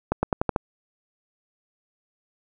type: accelerating click train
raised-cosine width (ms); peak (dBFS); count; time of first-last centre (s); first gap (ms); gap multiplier
1; -7; 6; 0.12-0.562; 110; 0.89
effects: none